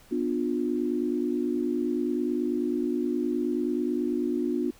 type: chord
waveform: sine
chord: B diminished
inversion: none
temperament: just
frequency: 246.9 / 296.3 / 355.6 Hz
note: B3 / D4 / F4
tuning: 0 / +15 / +31 cents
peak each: -29 dBFS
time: 0.11-4.71 s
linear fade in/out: 10 ms
effects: pink hiss -56 dBFS RMS until 4.79 s